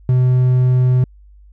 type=tone; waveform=triangle; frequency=126.7 Hz; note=B2; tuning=45 cents sharp; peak=-8 dBFS; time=0.09-1.04 s; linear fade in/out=2 ms; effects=added 50 Hz sine -41 dBFS peak until 1.52 s